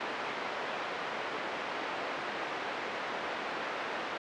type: band-pass noise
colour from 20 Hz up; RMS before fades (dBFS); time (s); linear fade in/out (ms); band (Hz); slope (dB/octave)
pink; -37; 0-4.18; 10; 460 to 2400; 12
effects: low-pass 6000 Hz 12 dB/octave